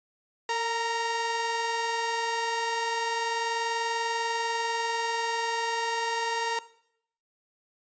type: tone pair together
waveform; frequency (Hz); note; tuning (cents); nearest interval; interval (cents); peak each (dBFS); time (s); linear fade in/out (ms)
sawtooth; 456 / 932.3; A#4 / A#5; -38 / 0; octave; 1238; -28 / -24; 0.49-6.59; 2
effects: noise-tail reverb RT60 0.7 s tail -18 dB re dry + resampled to 16000 Hz